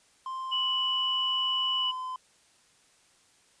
triangle tone with pitch glide, 1046.5 to 1023.8 Hz, C6 to C6, 0 to -38 cents, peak -31 dBFS, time 0.26-2.16 s, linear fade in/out 2 ms, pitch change -38 cents, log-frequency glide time 1.78-1.9 s
sine tone, 2960 Hz, F#7, in tune, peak -26 dBFS, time 0.51-1.92 s, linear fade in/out 20 ms
effects white hiss -63 dBFS RMS until 3.6 s + resampled to 22050 Hz

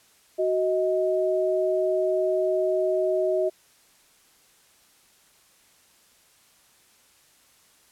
sine tone pair together, 372.3 / 629 Hz, F#4 / D#5, +11 / +19 cents, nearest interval major sixth, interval 908 cents, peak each -24 / -23 dBFS, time 0.38-3.5 s, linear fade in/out 20 ms, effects white hiss -59 dBFS RMS until 7.91 s + low-pass 12000 Hz 12 dB/octave

